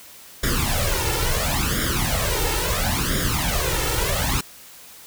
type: noise with flanger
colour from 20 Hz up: pink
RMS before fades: -22 dBFS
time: 0.43-4.41 s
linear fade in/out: 5 ms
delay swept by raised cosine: 0.57 to 2.27 ms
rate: 0.73 Hz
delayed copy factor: +0.85
effects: white hiss -44 dBFS RMS until 5.06 s

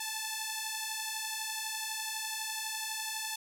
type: beating tone pair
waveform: 5% pulse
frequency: 868 / 880 Hz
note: A5 / A5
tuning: -24 / 0 cents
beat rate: 12 Hz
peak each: -27 / -25 dBFS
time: 0-3.36 s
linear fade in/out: 5 ms
effects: none

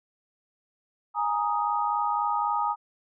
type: chord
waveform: sine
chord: Ab suspended second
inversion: none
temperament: just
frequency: 830.6 / 934.4 / 1245.9 Hz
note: Ab5 / Bb5 / Eb6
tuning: 0 / +4 / +2 cents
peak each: -28 dBFS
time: 1.14-2.76 s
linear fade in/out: 50 ms
effects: none

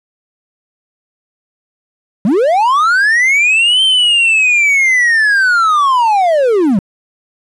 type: linear two-way sweep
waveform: triangle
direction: up then down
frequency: 176 to 3136 to 176 Hz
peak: -6 dBFS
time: 2.25-6.79 s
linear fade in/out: 2 ms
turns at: 3.83 s
effects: resampled to 24000 Hz + 7-bit

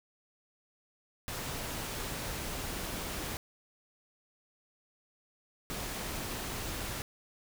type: noise bursts at uneven times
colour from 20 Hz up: pink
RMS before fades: -38 dBFS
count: 2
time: 1.28-3.37 / 5.7-7.02 s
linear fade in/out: 0 ms
effects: none

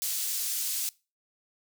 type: high-pass noise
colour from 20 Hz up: pink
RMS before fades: -31 dBFS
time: 0.02-0.89 s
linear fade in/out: 0 ms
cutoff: 5800 Hz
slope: 12 dB/octave
effects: noise-tail reverb RT60 0.3 s tail -23 dB re dry

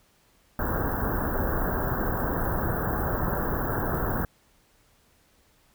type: band-stop noise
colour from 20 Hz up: pink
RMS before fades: -27 dBFS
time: 0.59-4.25 s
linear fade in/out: 2 ms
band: 1700 to 14000 Hz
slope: 96 dB/octave
effects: pink hiss -63 dBFS RMS until 5.74 s

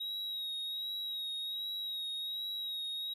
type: tone with vibrato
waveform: triangle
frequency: 3807 Hz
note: A#7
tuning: 36 cents sharp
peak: -35 dBFS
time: 0-3.14 s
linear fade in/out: 10 ms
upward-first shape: sine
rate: 1.3 Hz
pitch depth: 30 cents each way
effects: none

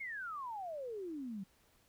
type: exponential sweep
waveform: sine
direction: down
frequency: 2217 to 185 Hz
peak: -40 dBFS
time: 0-1.44 s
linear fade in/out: 10 ms
effects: pink hiss -70 dBFS RMS until 1.88 s

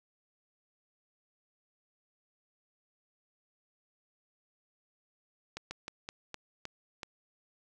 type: slowing click train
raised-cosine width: 0.2 ms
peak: -22 dBFS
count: 7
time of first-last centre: 5.57-7.032 s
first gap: 140 ms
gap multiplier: 1.22
effects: none

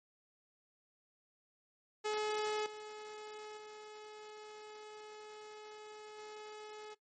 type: tone with level steps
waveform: sawtooth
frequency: 425.8 Hz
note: G#4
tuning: 43 cents sharp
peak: -30 / -42 / -45 / -43 dBFS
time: 2.04-6.95 s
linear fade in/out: 20 ms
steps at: 2.66 / 3.57 / 6.18 s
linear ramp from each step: 2 ms
effects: noise-tail reverb RT60 0.1 s tail -17 dB re dry + MP3 32 kbps

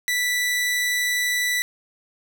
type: tone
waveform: sawtooth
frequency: 1972 Hz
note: B6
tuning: 3 cents flat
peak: -17 dBFS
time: 0.08-1.62 s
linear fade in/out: 0 ms
effects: none

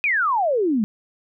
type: exponential sweep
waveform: sine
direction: down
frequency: 2528 to 200 Hz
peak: -17 dBFS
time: 0.04-0.84 s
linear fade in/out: 0 ms
effects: none

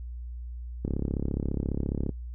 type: click train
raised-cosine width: 3 ms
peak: -16 dBFS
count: 44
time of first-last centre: 0.85-2.093 s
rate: 34.6 Hz
effects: noise-tail reverb RT60 0.1 s tail -21 dB re dry + added 60 Hz sine -35 dBFS peak until 2.34 s

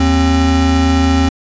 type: tone pair together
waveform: square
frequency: 79.2 / 266.4 Hz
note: D#2 / C4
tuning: +31 / +31 cents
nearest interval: octave + major sixth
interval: 2100 cents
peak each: -13 dBFS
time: 0-1.29 s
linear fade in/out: 5 ms
effects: resampled to 16000 Hz

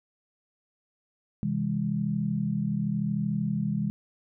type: chord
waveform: sine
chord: C augmented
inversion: none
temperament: just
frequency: 130.81 / 163.52 / 204.4 Hz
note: C3 / E3 / G#3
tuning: 0 / -14 / -27 cents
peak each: -32 / -30 / -28 dBFS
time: 1.43-3.9 s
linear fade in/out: 0 ms
effects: none

